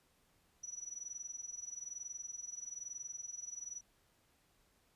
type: tone with amplitude modulation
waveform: sine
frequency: 5890 Hz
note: F#8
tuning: 9 cents flat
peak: -40 dBFS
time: 0.63-3.81 s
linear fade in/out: 10 ms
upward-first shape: sine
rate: 21.1 Hz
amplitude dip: 85%
effects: pink hiss -73 dBFS RMS until 4.95 s + resampled to 32000 Hz

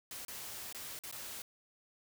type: noise with dropouts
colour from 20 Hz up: white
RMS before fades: -45 dBFS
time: 0.11-1.42 s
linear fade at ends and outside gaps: 1 ms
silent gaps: 0.25-0.282 / 0.726-0.747 / 0.99-1.036 / 1.113-1.125 s
effects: none

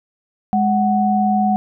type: tone pair together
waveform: sine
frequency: 207.7 / 742.9 Hz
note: G#3 / F#5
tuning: 0 / +7 cents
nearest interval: octave + minor seventh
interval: 2207 cents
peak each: -16 dBFS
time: 0.53-1.56 s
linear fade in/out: 0 ms
effects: none

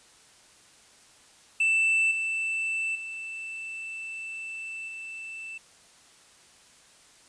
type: tone with level steps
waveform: triangle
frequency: 2656 Hz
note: E7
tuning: 12 cents sharp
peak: -19 / -25 / -33 / -35 dBFS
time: 1.6-5.58 s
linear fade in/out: 5 ms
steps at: 2.11 / 2.95 / 4.88 s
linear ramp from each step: 5 ms
effects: white hiss -56 dBFS RMS until 7.28 s + resampled to 22050 Hz

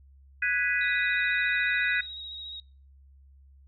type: chord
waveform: sine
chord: G# minor seventh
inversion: third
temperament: equal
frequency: 1480 / 1661.2 / 1975.5 / 2489 Hz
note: F#6 / G#6 / B6 / D#7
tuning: 0 / 0 / 0 / 0 cents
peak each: -30 / -29 / -29 / -30 dBFS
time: 0.42-2.01 s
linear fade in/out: 5 ms
type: tone with vibrato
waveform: sine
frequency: 3794 Hz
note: A#7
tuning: 30 cents sharp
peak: -37 dBFS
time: 0.81-2.6 s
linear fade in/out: 2 ms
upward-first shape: square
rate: 14 Hz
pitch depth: 18 cents each way
effects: noise-tail reverb RT60 0.4 s tail -25 dB re dry + added 68 Hz sine -52 dBFS peak until 3.67 s

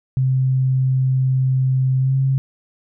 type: tone with pitch glide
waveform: sine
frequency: 130.81 to 134.02 Hz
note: C3 to C3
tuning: 0 to +42 cents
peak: -14 dBFS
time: 0.17-2.38 s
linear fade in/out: 0 ms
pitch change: +42 cents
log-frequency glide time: 1.99-2.15 s
effects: none

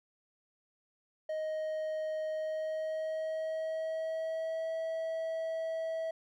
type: tone with pitch glide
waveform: triangle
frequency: 625 to 648.9 Hz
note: D#5 to E5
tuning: +8 to -27 cents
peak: -31 dBFS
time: 1.29-6.11 s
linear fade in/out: 5 ms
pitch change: +65 cents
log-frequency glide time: 2.31-4.73 s
effects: none

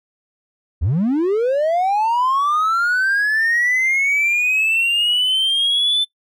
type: linear sweep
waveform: triangle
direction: up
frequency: 64.7 to 3539 Hz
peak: -12 dBFS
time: 0.81-6.05 s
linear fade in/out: 20 ms
effects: noise-tail reverb RT60 0.1 s tail -23 dB re dry + tanh soft clip ceiling -9 dBFS

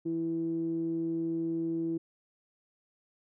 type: tone with low-pass filter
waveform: sawtooth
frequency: 164.81 Hz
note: E3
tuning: in tune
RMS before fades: -32 dBFS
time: 0.05-1.98 s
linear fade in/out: 10 ms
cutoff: 340 Hz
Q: 9.9
effects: none

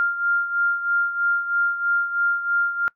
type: beating tone pair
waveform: sine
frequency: 1396.9 / 1400 Hz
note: F6 / F6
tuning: 0 / +4 cents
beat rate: 3.1 Hz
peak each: -20 / -26 dBFS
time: 0-2.88 s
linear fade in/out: 0 ms
effects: noise-tail reverb RT60 0.1 s tail -23 dB re dry

